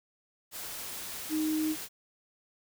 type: tone in noise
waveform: sine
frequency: 311.1 Hz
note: D#4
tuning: in tune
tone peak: -27 dBFS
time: 1.29-1.76 s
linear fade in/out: 50 ms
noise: white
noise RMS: -40 dBFS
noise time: 0.51-1.89 s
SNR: +10 dB
effects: none